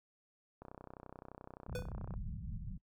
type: click train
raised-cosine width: 1 ms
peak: -35 dBFS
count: 49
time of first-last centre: 0.62-2.139 s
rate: 31.6 Hz
type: low-pass noise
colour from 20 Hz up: pink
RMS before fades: -43 dBFS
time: 1.68-2.78 s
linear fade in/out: 5 ms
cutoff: 210 Hz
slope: 96 dB/octave
type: tone with exponential decay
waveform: square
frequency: 496.3 Hz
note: B4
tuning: 8 cents sharp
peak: -36 dBFS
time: 1.75-1.92 s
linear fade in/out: 2 ms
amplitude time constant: 35 ms
effects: noise-tail reverb RT60 0.1 s tail -25 dB re dry